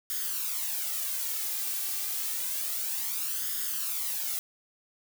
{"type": "noise with flanger", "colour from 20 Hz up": "blue", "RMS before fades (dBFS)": -32, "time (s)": [0.1, 4.39], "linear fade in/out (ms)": 0, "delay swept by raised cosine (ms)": [0.59, 2.59], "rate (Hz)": 0.29, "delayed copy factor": 0.65, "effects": []}